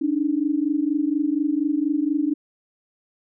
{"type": "tone pair together", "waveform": "sine", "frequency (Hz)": [284.5, 308.7], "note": ["C#4", "D#4"], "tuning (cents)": [45, -14], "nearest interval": "minor second", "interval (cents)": 141, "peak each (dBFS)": -22, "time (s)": [0.01, 2.34], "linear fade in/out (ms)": 10, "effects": []}